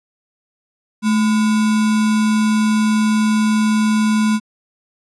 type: tone with sample-and-hold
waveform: sine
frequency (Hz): 215.8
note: A3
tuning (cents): -33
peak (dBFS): -12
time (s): 1.02-4.4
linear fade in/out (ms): 50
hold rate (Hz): 1225
effects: resampled to 24000 Hz